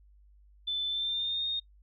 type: tone with pitch glide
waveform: sine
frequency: 3520 to 3691 Hz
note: A7 to A#7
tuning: 0 to -18 cents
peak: -29 dBFS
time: 0.67-1.6 s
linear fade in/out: 10 ms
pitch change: +82 cents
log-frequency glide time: 0.88-1.46 s
effects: noise-tail reverb RT60 0.1 s tail -25 dB re dry + added 50 Hz sine -56 dBFS peak until 1.82 s